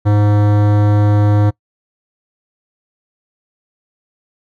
sine tone with hard clipping, 103.8 Hz, G#2, in tune, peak -11 dBFS, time 0.05-1.51 s, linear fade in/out 20 ms, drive 18 dB, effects noise-tail reverb RT60 0.1 s tail -23 dB re dry

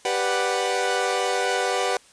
sawtooth chord, G major seventh, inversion none, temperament equal, 392 / 493.9 / 587.3 / 740 Hz, G4 / B4 / D5 / F#5, 0 / 0 / 0 / 0 cents, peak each -24 / -22 / -27 / -22 dBFS, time 0.05-1.97 s, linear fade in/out 2 ms, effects white hiss -53 dBFS RMS until 2.12 s + resampled to 22050 Hz

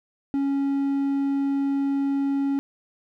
triangle tone, 277.2 Hz, C#4, in tune, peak -19 dBFS, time 0.34-2.59 s, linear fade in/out 0 ms, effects none

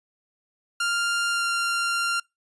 sawtooth tone with pitch glide, 1396.9 to 1387.3 Hz, F6 to F6, 0 to -12 cents, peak -19 dBFS, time 0.8-2.2 s, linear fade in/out 5 ms, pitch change -12 cents, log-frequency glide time 1.31-1.45 s, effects noise-tail reverb RT60 0.2 s tail -26 dB re dry + resampled to 24000 Hz

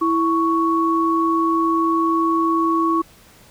sine tone pair together, 329.6 / 1112.2 Hz, E4 / C#6, 0 / +5 cents, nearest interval octave + major sixth, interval 2105 cents, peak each -18 dBFS, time 0.01-3.02 s, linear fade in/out 10 ms, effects pink hiss -49 dBFS RMS until 3.5 s

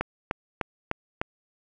click train, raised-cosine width 0.5 ms, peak -11 dBFS, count 5, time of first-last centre 0.01-1.215 s, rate 3.32 Hz, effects none

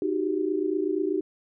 sine tone cluster, 309.6 / 365.7 / 394 Hz, D#4 / F#4 / G4, -9 / -20 / +9 cents, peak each -28 dBFS, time 0.02-1.21 s, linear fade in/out 2 ms, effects none

